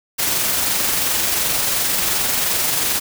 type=noise with amplitude modulation; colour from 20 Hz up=white; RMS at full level=-18 dBFS; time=0.18-3 s; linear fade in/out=20 ms; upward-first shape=sine; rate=22.8 Hz; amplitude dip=25%; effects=none